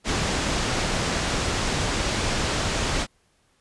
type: low-pass noise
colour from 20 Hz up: pink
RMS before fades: -25 dBFS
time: 0.04-3.07 s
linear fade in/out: 50 ms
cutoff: 7800 Hz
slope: 24 dB/octave
effects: pink hiss -65 dBFS RMS until 3.6 s + resampled to 24000 Hz